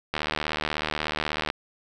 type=click train; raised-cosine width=0.3 ms; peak=-10 dBFS; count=105; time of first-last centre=0.14-1.501 s; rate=76.4 Hz; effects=none